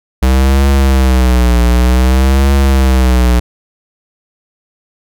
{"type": "tone with vibrato", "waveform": "square", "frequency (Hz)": 64.1, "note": "C2", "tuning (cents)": -35, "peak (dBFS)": -7, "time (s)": [0.22, 3.4], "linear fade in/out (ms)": 10, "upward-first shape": "triangle", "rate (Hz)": 0.54, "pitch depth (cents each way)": 130, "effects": []}